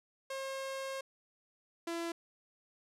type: tone pair in turn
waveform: sawtooth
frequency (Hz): 537 / 336.7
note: C5 / E4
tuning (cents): +45 / +37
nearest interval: minor sixth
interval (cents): 808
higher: first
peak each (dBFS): -34 / -32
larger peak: second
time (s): 0.3-1.01 / 1.87-2.12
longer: first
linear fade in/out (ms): 5
effects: low-pass 11000 Hz 12 dB/octave